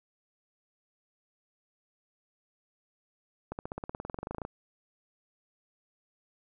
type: accelerating click train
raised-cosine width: 1 ms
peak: -22 dBFS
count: 20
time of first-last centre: 3.52-4.451 s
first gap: 69 ms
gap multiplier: 0.96
effects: none